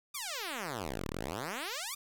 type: exponential two-way sweep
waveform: 5% pulse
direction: down then up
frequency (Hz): 1244.5 to 33.39 to 1244.5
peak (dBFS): -25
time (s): 0.14-1.95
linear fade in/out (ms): 10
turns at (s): 1.09
effects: 10-bit